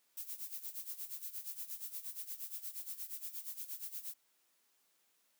violet noise with tremolo, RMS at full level -42 dBFS, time 0.17-4.14 s, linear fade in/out 5 ms, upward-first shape sine, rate 8.5 Hz, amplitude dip 80%, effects white hiss -75 dBFS RMS until 5.39 s + high-pass 200 Hz 12 dB/octave

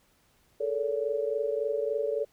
sine tone cluster, 430.9 / 454.4 / 569 Hz, A4 / A#4 / C#5, -36 / -44 / +45 cents, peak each -31 dBFS, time 0.6-2.25 s, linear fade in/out 10 ms, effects pink hiss -66 dBFS RMS until 2.32 s

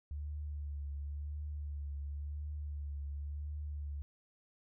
sine tone with vibrato, 72.8 Hz, D2, 15 cents flat, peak -38 dBFS, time 0.11-4.02 s, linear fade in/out 0 ms, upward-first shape triangle, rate 0.94 Hz, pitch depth 44 cents each way, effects none

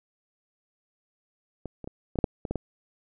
clicks, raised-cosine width 2 ms, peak -21 / -25 / -23 / -22 / -11 / -9 / -19 / -16 / -15 dBFS, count 9, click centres 1.657 / 1.843 / 1.875 / 2.157 / 2.188 / 2.242 / 2.452 / 2.51 / 2.557 s, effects none

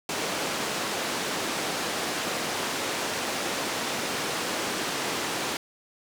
pink band-pass noise, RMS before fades -30 dBFS, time 0.09-5.57 s, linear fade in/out 2 ms, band 270 to 8100 Hz, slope 12 dB/octave, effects none

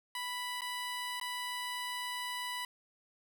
15% pulse tone with dropouts, 987.8 Hz, B5, in tune, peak -30 dBFS, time 0.15-2.65 s, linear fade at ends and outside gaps 2 ms, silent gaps 0.609-0.618 / 1.199-1.212 s, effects none

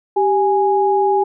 sine tone pair together, 391.2 / 829 Hz, G4 / G#5, -4 / -3 cents, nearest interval octave + minor second, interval 1301 cents, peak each -15 dBFS, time 0.16-1.24 s, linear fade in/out 10 ms, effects none

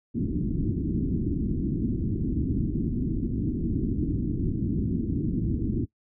white low-pass noise, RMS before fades -27 dBFS, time 0.14-5.86 s, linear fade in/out 20 ms, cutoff 320 Hz, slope 48 dB/octave, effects noise-tail reverb RT60 0.1 s tail -20 dB re dry

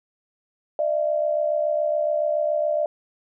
sine tone pair together, 600 / 667.1 Hz, D5 / E5, +37 / +20 cents, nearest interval major second, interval 183 cents, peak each -21 / -25 dBFS, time 0.79-2.86 s, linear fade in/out 2 ms, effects none

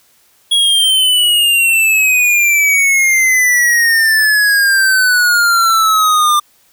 square exponential sweep, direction down, 3334 to 1189 Hz, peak -9 dBFS, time 0.51-6.4 s, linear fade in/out 10 ms, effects white hiss -52 dBFS RMS until 6.72 s

